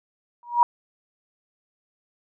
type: tone with exponential growth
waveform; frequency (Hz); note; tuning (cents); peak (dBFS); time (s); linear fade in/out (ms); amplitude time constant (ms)
sine; 956; A#5; +43; -9; 0.43-0.63; 1; 43
effects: none